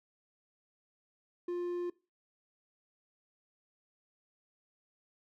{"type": "tone", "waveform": "triangle", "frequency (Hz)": 351.8, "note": "F4", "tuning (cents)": 13, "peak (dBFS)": -31, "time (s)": [1.48, 1.9], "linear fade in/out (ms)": 5, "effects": ["noise-tail reverb RT60 0.3 s tail -21 dB re dry"]}